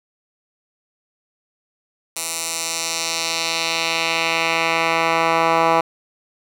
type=tone with band-pass filter sweep; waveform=10% pulse; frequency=164.81 Hz; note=E3; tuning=in tune; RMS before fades=-20 dBFS; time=2.16-5.81 s; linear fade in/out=5 ms; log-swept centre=9400 to 1100 Hz; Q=1.2; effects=7-bit